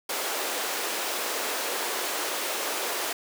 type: high-pass noise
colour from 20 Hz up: pink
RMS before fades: -30 dBFS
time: 0.09-3.13 s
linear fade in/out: 5 ms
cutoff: 370 Hz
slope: 24 dB/octave
effects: none